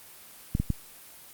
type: clicks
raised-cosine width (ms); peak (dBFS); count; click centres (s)
5; -13; 3; 0.551 / 0.6 / 0.703
effects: white hiss -49 dBFS RMS until 1.33 s + Opus 24 kbps